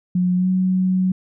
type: tone with pitch glide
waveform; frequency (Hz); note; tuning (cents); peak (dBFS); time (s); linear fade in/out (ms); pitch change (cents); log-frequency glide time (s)
sine; 180.6 to 185.68; F#3 to F#3; -42 to +6; -15; 0.15-1.12; 5; +48; 0.36-0.48
effects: none